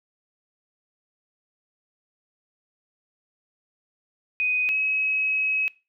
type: tone pair in turn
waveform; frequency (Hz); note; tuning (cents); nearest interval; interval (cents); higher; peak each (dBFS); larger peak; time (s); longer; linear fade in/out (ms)
sine; 2499 / 2556; D#7 / D#7; +7 / +46; unison; 39; second; -21 / -21; neither; 4.4-4.69 / 4.69-5.68; second; 0
effects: noise-tail reverb RT60 0.3 s tail -22 dB re dry